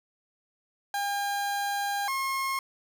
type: tone pair in turn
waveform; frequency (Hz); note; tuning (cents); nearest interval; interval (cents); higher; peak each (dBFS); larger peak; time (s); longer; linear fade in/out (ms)
30% pulse; 806 / 1075.9; G5 / C6; +48 / +48; perfect fourth; 500; second; -25 / -25; neither; 0.94-2.08 / 2.08-2.59; first; 2
effects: none